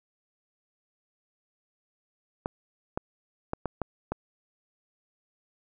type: clicks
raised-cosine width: 1 ms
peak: -15 dBFS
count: 6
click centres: 2.459 / 2.975 / 3.534 / 3.657 / 3.817 / 4.12 s
effects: none